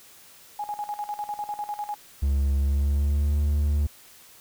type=tone with tremolo; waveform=sine; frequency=830.6 Hz; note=G#5; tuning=in tune; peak=-27 dBFS; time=0.59-1.95 s; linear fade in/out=5 ms; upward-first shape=square; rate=10 Hz; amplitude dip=75%
type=tone with pitch glide; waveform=triangle; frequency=69.3 to 73.42 Hz; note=C#2 to D2; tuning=0 to 0 cents; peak=-18 dBFS; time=2.22-3.87 s; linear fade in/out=10 ms; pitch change=+100 cents; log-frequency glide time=2.58-3.38 s
effects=white hiss -51 dBFS RMS until 4.4 s